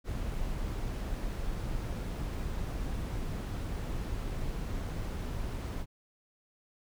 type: noise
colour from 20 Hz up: brown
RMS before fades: -35 dBFS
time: 0.04-5.86 s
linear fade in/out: 50 ms
effects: none